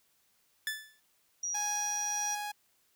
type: tone with exponential decay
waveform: sawtooth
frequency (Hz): 1745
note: A6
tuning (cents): -15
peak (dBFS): -26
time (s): 0.67-1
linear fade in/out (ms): 1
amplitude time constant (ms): 70
type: tone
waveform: sine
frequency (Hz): 5760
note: F#8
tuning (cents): -47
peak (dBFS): -32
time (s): 1.43-2.35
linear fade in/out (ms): 5
type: tone with tremolo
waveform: sawtooth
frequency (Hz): 830.6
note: G#5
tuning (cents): 0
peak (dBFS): -31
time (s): 1.54-2.52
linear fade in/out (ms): 10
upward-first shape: sine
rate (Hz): 1.6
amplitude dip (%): 25
effects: white hiss -71 dBFS RMS until 2.95 s